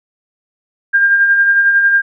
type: tone with tremolo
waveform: sine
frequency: 1603 Hz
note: G6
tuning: 38 cents sharp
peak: -6 dBFS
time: 0.93-2.02 s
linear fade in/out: 20 ms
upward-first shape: sine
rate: 11 Hz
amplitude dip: 40%
effects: none